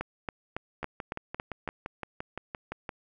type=two click trains; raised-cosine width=0.5 ms; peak=-17 / -20 dBFS; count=7 / 13; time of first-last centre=0.01-1.677 / 0.83-2.892 s; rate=3.6 / 5.82 Hz; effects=none